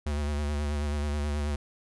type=tone with vibrato; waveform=square; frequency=73.42 Hz; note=D2; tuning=in tune; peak=-28 dBFS; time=0.06-1.56 s; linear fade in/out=5 ms; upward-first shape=sine; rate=9.3 Hz; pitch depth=37 cents each way; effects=resampled to 24000 Hz